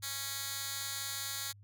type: tone with high-pass filter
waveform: 10% pulse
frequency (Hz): 275.5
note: C#4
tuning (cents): -11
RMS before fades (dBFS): -39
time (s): 0.02-1.53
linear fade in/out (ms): 20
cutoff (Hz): 3400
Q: 0.6
effects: added 101 Hz sine -54 dBFS peak until 1.63 s